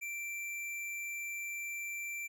sine tone with hard clipping, 2349 Hz, D7, in tune, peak -39 dBFS, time 0.01-2.28 s, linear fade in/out 20 ms, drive 16 dB, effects none

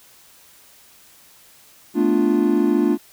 triangle chord, B half-diminished seventh, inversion third, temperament equal, 220 / 246.9 / 293.7 / 349.2 Hz, A3 / B3 / D4 / F4, 0 / 0 / 0 / 0 cents, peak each -19 / -21 / -17 / -18 dBFS, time 1.94-2.98 s, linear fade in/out 50 ms, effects white hiss -50 dBFS RMS until 3.12 s

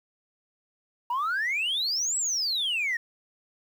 sine exponential two-way sweep, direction up then down, 932.3 to 7950 to 1828 Hz, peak -23 dBFS, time 1.1-2.97 s, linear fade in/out 5 ms, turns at 2.17 s, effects tanh soft clip ceiling -23 dBFS + 9-bit

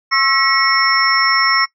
sine tone cluster, 1079 / 1323 / 1915 / 2195 / 5400 Hz, C#6 / E6 / A#6 / C#7 / E8, -47 / +6 / +46 / -18 / +41 cents, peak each -18 dBFS, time 0.11-1.66 s, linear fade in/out 20 ms, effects noise-tail reverb RT60 0.1 s tail -21 dB re dry

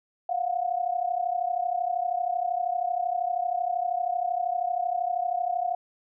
sine tone pair together, 699 / 731.8 Hz, F5 / F#5, +1 / -19 cents, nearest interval minor second, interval 80 cents, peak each -27 / -28 dBFS, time 0.29-5.75 s, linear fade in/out 5 ms, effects none

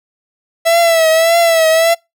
45% pulse tone with vibrato, 659.3 Hz, E5, in tune, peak -8 dBFS, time 0.65-1.95 s, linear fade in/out 20 ms, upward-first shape triangle, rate 1.7 Hz, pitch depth 66 cents each way, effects noise-tail reverb RT60 0.2 s tail -24 dB re dry

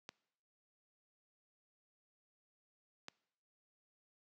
clicks, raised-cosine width 0.2 ms, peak -28 dBFS, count 2, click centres 0.091 / 3.084 s, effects noise-tail reverb RT60 0.8 s tail -23 dB re dry + high-pass 150 Hz 12 dB/octave

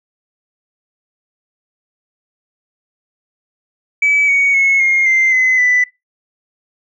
sine tone with pitch steps, 2292 / 2238 / 2186 / 2135 / 2085 / 2036 / 1988.4 Hz, D7 / C#7 / C#7 / C7 / C7 / C7 / B6, -43 / +16 / -25 / +34 / -7 / -48 / +11 cents, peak -8 dBFS, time 4.02-5.84 s, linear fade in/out 5 ms, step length 260 ms, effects noise-tail reverb RT60 0.2 s tail -21 dB re dry + tanh soft clip ceiling -6 dBFS

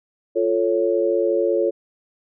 sine chord, F augmented, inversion none, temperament equal, 349.2 / 440 / 554.4 Hz, F4 / A4 / C#5, 0 / 0 / 0 cents, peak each -21 dBFS, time 0.35-1.71 s, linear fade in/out 20 ms, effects none

